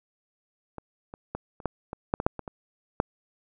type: clicks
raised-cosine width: 1 ms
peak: -23 / -26 / -17 / -30 / -11 / -20 / -9 / -14 / -6 / -20 / -22 / -7 dBFS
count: 12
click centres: 0.783 / 1.139 / 1.35 / 1.602 / 1.657 / 1.931 / 2.139 / 2.201 / 2.265 / 2.393 / 2.478 / 3.001 s
effects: none